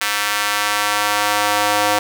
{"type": "tone with high-pass filter sweep", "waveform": "square", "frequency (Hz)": 103.83, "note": "G#2", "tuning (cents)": 0, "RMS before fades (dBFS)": -18, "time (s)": [0.01, 1.99], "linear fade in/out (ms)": 5, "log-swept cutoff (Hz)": [1600, 660], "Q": 1.1, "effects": []}